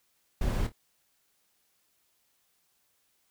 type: noise with echo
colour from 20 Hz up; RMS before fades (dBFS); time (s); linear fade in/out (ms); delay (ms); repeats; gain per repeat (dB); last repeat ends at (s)
brown; -28; 0.41-0.67; 5; 26; 2; -11; 0.722
effects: white hiss -72 dBFS RMS until 3.3 s